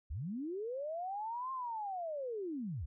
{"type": "linear two-way sweep", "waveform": "sine", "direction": "up then down", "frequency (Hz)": [55, 1068, 55], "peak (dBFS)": -37, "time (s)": [0.1, 2.86], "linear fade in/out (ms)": 10, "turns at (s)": 1.52, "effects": []}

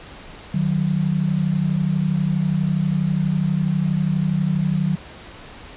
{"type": "tone pair together", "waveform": "sine", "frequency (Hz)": [152.73, 185], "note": ["D#3", "F#3"], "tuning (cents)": [-32, 0], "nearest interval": "minor third", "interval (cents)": 332, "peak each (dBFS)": -20, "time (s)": [0.54, 4.96], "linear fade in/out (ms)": 5, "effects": ["pink hiss -40 dBFS RMS until 5.76 s", "resampled to 8000 Hz"]}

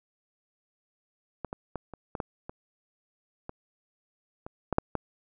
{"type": "clicks", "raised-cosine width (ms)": 1, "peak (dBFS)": [-19, -21, -19, -27, -20, -16, -24, -23, -25, -13, -7, -14], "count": 12, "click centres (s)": [1.447, 1.529, 1.757, 1.937, 2.152, 2.202, 2.495, 3.494, 4.465, 4.727, 4.784, 4.953], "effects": []}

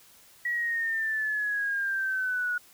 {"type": "exponential sweep", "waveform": "sine", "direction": "down", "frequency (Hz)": [1930, 1450], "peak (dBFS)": -26, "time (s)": [0.45, 2.58], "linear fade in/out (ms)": 5, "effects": ["white hiss -56 dBFS RMS until 2.73 s"]}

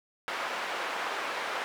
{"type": "band-pass noise", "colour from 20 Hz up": "white", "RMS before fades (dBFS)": -34, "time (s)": [0.28, 1.64], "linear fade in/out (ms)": 0, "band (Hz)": [520, 1700], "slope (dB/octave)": 12, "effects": []}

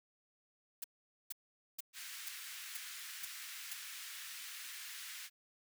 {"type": "noise bursts", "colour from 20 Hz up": "blue", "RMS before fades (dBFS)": -42, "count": 7, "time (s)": [0.82, 3.734], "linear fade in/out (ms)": 5, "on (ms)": 22, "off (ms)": 460}
{"type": "high-pass noise", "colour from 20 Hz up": "pink", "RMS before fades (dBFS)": -48, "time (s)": [1.93, 5.3], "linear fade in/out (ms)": 50, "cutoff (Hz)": 1600, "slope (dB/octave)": 24}
{"effects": []}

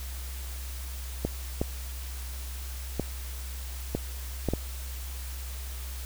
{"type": "clicks", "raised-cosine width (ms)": 2, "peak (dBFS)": -13, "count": 6, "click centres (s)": [1.25, 1.615, 2.997, 3.95, 4.487, 4.536], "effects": ["added 64 Hz sine -35 dBFS peak until 6.05 s", "white hiss -44 dBFS RMS until 6.05 s"]}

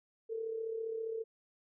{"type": "tone with amplitude modulation", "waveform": "sine", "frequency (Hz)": 448.9, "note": "A4", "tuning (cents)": 35, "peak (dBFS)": -33, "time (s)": [0.29, 1.24], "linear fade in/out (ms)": 20, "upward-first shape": "sine", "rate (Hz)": 35, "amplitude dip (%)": 55, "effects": []}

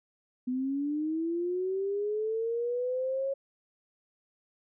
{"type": "linear sweep", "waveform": "sine", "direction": "up", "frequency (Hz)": [248.3, 550], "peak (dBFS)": -28, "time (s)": [0.47, 3.34], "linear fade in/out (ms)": 10, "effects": []}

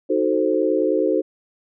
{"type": "chord", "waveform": "sine", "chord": "D# diminished seventh", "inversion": "none", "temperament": "equal", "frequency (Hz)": [311.1, 370, 440, 523.3], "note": ["D#4", "F#4", "A4", "C5"], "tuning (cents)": [0, 0, 0, 0], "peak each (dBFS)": -22, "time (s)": [0.09, 1.22], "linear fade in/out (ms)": 20, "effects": []}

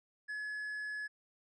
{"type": "tone", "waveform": "triangle", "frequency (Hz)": 1700, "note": "G#6", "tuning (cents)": 40, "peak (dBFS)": -36, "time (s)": [0.28, 1.08], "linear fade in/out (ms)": 20, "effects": ["resampled to 24000 Hz"]}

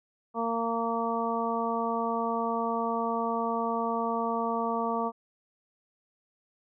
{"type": "harmonic tone", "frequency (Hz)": 230, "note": "A#3", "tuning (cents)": -23, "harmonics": [1, 2, 3, 4, 5], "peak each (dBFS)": [-33, -33, -33, -33, -33], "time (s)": [0.34, 5.12], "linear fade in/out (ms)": 50, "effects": []}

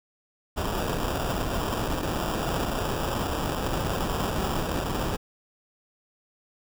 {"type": "noise with sample-and-hold", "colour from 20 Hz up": "pink", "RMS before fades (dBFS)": -28, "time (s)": [0.56, 5.17], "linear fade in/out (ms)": 20, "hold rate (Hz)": 2100, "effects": []}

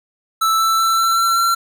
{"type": "tone with pitch steps", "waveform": "square", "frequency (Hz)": [1318.5, 1326.9, 1335.4, 1343.9, 1352.4, 1361.1], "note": ["E6", "E6", "E6", "E6", "E6", "F6"], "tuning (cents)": [0, 11, 22, 33, 44, -45], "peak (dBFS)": -14, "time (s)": [0.41, 1.55], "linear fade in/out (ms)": 10, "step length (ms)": 190, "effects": ["8-bit"]}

